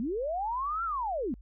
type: linear two-way sweep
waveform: sine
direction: up then down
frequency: 208.5 to 1390 to 208.5 Hz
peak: -29 dBFS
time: 0-1.34 s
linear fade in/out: 0 ms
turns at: 0.84 s
effects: added 50 Hz sine -47 dBFS peak until 1.41 s